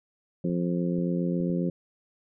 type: harmonic tone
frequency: 87.4 Hz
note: F2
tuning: 2 cents sharp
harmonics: 2 / 3 / 4 / 5 / 6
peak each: -26 / -32 / -33 / -38 / -36 dBFS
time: 0.44-1.7 s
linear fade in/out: 5 ms
type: clicks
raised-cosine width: 3 ms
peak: -30 dBFS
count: 4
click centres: 0.496 / 0.985 / 1.405 / 1.5 s
effects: none